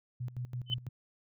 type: tone with tremolo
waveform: sine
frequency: 123.47 Hz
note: B2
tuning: in tune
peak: -34 dBFS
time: 0.2-0.89 s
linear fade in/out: 10 ms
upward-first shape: square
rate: 6 Hz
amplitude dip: 80%
type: tone with exponential growth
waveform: sine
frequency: 3039 Hz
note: F#7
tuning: 46 cents sharp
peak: -25 dBFS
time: 0.66-0.74 s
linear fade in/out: 5 ms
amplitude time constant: 16 ms
effects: none